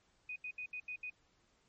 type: tone bursts at uneven times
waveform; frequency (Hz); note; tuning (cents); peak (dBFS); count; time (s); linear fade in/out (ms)
sine; 2489; D#7; 0; -40; 6; 0.29-0.36 / 0.44-0.51 / 0.58-0.66 / 0.73-0.8 / 0.88-0.96 / 1.03-1.1; 5
effects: pink hiss -73 dBFS RMS until 1.68 s + MP3 32 kbps